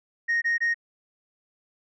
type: tone bursts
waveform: sine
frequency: 1863 Hz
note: A#6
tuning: 2 cents flat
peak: -19 dBFS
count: 3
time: 0.28-0.744 s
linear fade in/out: 20 ms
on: 140 ms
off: 22 ms
effects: tanh soft clip ceiling -19 dBFS